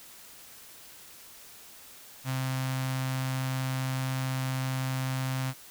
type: tone with notch filter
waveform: sawtooth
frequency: 130.81 Hz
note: C3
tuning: in tune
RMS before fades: -31 dBFS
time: 2.24-5.54 s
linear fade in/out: 50 ms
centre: 410 Hz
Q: 0.8
effects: white hiss -50 dBFS RMS until 5.7 s